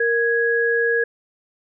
sine tone pair together, 466.2 / 1661.2 Hz, A#4 / G#6, 0 / 0 cents, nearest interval octave + minor seventh, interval 2200 cents, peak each -19 dBFS, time 0-1.04 s, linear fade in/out 5 ms, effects none

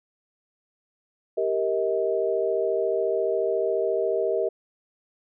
sine chord, Eb major, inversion first, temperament equal with one note detuned, 392 / 466.2 / 636.4 Hz, G4 / Bb4 / Eb5, 0 / 0 / +39 cents, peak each -26 dBFS, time 1.37-4.49 s, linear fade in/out 10 ms, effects none

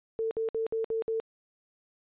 sine tone bursts, 448 Hz, A4, 31 cents sharp, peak -27 dBFS, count 6, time 0.19-1.2 s, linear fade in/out 0 ms, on 120 ms, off 58 ms, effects resampled to 8000 Hz

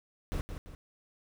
brown noise with echo, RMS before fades -33 dBFS, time 0.32-0.41 s, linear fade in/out 0 ms, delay 170 ms, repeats 2, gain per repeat -7 dB, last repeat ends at 0.75 s, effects none

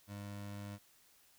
25% pulse tone, 101.6 Hz, G#2, 38 cents flat, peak -40 dBFS, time 0.07-0.79 s, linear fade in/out 50 ms, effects white hiss -67 dBFS RMS until 1.38 s

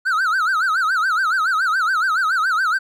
triangle tone with vibrato, 1403 Hz, F6, 8 cents sharp, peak -14 dBFS, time 0.05-2.79 s, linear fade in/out 20 ms, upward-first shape sine, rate 7.1 Hz, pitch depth 200 cents each way, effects none

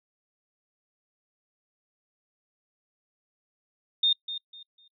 sine tone with echo, 3655 Hz, A#7, 35 cents flat, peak -19 dBFS, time 4.03-4.13 s, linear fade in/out 5 ms, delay 250 ms, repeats 3, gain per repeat -12 dB, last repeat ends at 4.88 s, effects noise-tail reverb RT60 0.1 s tail -22 dB re dry

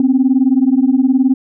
sine beating tone pair, 252.7 / 271.7 Hz, B3 / C#4, +40 / -35 cents, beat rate 19 Hz, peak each -11 dBFS, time 0-1.34 s, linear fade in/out 2 ms, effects tanh soft clip ceiling -3 dBFS

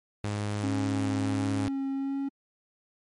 sawtooth tone, 103.83 Hz, G#2, in tune, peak -25 dBFS, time 0.24-1.68 s, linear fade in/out 0 ms
triangle tone with vibrato, 273.4 Hz, C#4, 24 cents flat, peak -26 dBFS, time 0.63-2.29 s, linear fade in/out 10 ms, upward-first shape sine, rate 1.4 Hz, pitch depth 14 cents each way
effects MP3 48 kbps

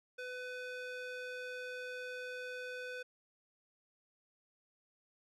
square tone with band-pass filter, 501 Hz, B4, 25 cents sharp, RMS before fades -44 dBFS, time 0.18-3.03 s, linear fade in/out 10 ms, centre 1700 Hz, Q 0.89, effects none

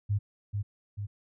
sine tone with echo, 102.2 Hz, G#2, 27 cents flat, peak -24 dBFS, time 0.09-0.19 s, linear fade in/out 20 ms, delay 440 ms, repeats 2, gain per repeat -4 dB, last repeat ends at 1.07 s, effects none

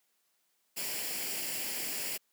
white noise with comb filter, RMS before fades -36 dBFS, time 0.76-2.18 s, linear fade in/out 20 ms, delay 0.4 ms, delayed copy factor +0.6, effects white hiss -75 dBFS RMS until 2.32 s + high-pass 200 Hz 12 dB/octave

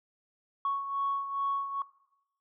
sine beating tone pair, 1108.7 / 1111.1 Hz, C#6 / C#6, 0 / +4 cents, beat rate 2.4 Hz, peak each -29 / -35 dBFS, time 0.65-1.82 s, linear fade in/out 2 ms, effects noise-tail reverb RT60 0.9 s tail -20 dB re dry + tanh soft clip ceiling -22 dBFS

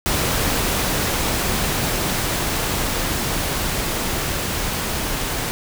pink noise with level ramp, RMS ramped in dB -20 to -24 dBFS, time 0.06-5.51 s, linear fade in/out 0 ms, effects none

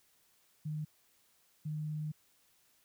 sine tone bursts at uneven times, 152.8 Hz, D#3, 31 cents flat, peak -35 dBFS, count 2, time 0.65-0.85 / 1.65-2.12 s, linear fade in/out 10 ms, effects white hiss -70 dBFS RMS until 2.84 s

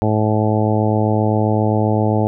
harmonic tone, 107.6 Hz, A2, 38 cents flat, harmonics 1 / 2 / 3 / 4 / 5 / 6 / 7 / 8, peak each -17 / -20 / -22 / -23 / -24 / -25 / -25 / -26 dBFS, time 0.02-2.27 s, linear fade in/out 0 ms, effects none

